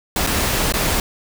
pink noise with dropouts, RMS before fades -19 dBFS, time 0.16-1 s, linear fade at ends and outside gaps 2 ms, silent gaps 0.267-0.271 / 0.723-0.738 s, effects none

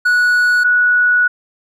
triangle / sine tone pair in turn, 1468 / 1468 Hz, F#6 / F#6, -14 / -14 cents, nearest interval unison, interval 0 cents, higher neither, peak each -8 / -9 dBFS, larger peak first, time 0.05-0.64 / 0.64-1.28 s, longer second, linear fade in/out 10 ms, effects none

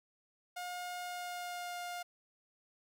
sawtooth tone with pitch glide, 715 to 707.2 Hz, F5 to F5, +41 to +22 cents, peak -36 dBFS, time 0.56-2.03 s, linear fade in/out 10 ms, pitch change -19 cents, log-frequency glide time 1.01-1.77 s, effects none

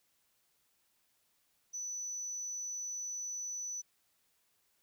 sine tone, 5970 Hz, F#8, 15 cents sharp, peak -36 dBFS, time 1.73-3.82 s, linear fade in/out 20 ms, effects tanh soft clip ceiling -35 dBFS + white hiss -75 dBFS RMS until 4.82 s

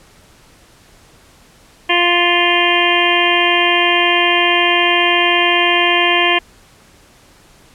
harmonic tone, 349.2 Hz, F4, in tune, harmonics 1 / 2 / 3 / 5 / 6 / 7 / 8 / 9, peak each -19 / -19 / -19 / -19 / -19 / -19 / -19 / -19 dBFS, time 1.89-6.39 s, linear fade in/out 10 ms, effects pink hiss -47 dBFS RMS until 7.74 s + low-pass 11000 Hz 12 dB/octave

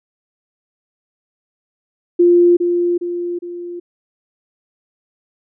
sine tone with echo, 349.2 Hz, F4, in tune, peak -7 dBFS, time 2.19-2.57 s, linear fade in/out 10 ms, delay 410 ms, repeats 3, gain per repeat -6 dB, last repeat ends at 3.8 s, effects none

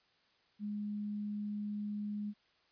sine tone, 207.7 Hz, G#3, in tune, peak -36 dBFS, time 0.59-2.34 s, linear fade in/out 50 ms, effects white hiss -71 dBFS RMS until 2.71 s + resampled to 11025 Hz

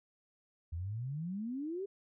sine exponential sweep, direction up, 79 to 407.5 Hz, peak -36 dBFS, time 0.72-1.86 s, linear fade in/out 10 ms, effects none

